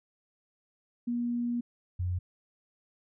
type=tone pair in turn; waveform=sine; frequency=239.4 / 89.67 Hz; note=A#3 / F2; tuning=+46 / +46 cents; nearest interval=octave + perfect fourth; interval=1700 cents; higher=first; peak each=-28 dBFS; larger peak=neither; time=1.07-1.61 / 1.99-2.19 s; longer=first; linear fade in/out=10 ms; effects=none